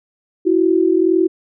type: tone pair together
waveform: sine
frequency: 330.5 / 372.4 Hz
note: E4 / F#4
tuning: +5 / +11 cents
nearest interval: major second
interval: 206 cents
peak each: -14 dBFS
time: 0.45-1.28 s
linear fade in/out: 20 ms
effects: none